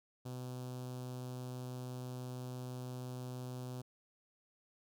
sawtooth tone with notch filter, 126.1 Hz, B2, 36 cents sharp, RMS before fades -44 dBFS, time 0.25-3.82 s, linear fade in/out 10 ms, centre 2000 Hz, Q 0.75, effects none

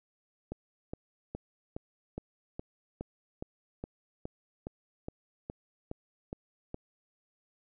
click train, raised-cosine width 2 ms, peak -24 dBFS, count 16, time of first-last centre 0.52-6.744 s, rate 2.41 Hz, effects none

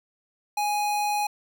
square tone, 830.6 Hz, G#5, in tune, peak -24 dBFS, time 0.57-1.27 s, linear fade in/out 5 ms, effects none

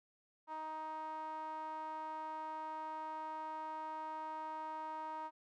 sawtooth tone with band-pass filter, 313.2 Hz, D#4, 11 cents sharp, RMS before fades -44 dBFS, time 0.47-5.31 s, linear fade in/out 50 ms, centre 1000 Hz, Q 6.6, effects none

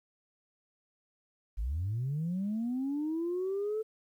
sine linear sweep, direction up, 46.25 to 442.5 Hz, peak -29 dBFS, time 1.57-3.83 s, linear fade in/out 20 ms, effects tanh soft clip ceiling -27 dBFS + 11-bit

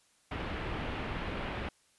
pink low-pass noise, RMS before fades -37 dBFS, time 0.31-1.69 s, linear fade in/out 5 ms, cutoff 3000 Hz, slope 24 dB/octave, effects white hiss -68 dBFS RMS until 1.98 s + resampled to 24000 Hz

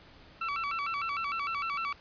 30% pulse tone with vibrato, 1237 Hz, D#6, 10 cents flat, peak -28 dBFS, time 0.41-1.93 s, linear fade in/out 5 ms, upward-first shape square, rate 6.6 Hz, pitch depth 140 cents each way, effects pink hiss -55 dBFS RMS until 2 s + resampled to 11025 Hz

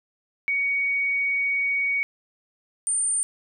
sine tone pair in turn, 2242 / 8968 Hz, C#7 / C#9, +19 / +19 cents, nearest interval 2 octaves, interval 2400 cents, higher second, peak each -21 dBFS, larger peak neither, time 0.48-2.03 / 2.87-3.23 s, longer first, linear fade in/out 0 ms, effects none

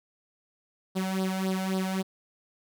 sawtooth tone with flanger, 189.1 Hz, F#3, 38 cents sharp, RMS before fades -29 dBFS, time 0.95-2.03 s, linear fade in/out 20 ms, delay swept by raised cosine 0.21 to 1.41 ms, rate 3.7 Hz, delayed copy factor +0.75, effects none

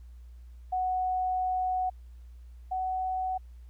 sine tone pair in turn, 740 / 747.3 Hz, F#5 / F#5, 0 / +17 cents, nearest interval unison, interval 17 cents, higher second, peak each -26 / -28 dBFS, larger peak first, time 0.72-1.9 / 2.71-3.38 s, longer first, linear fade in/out 10 ms, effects added 60 Hz sine -45 dBFS peak until 3.69 s + pink hiss -71 dBFS RMS until 3.69 s

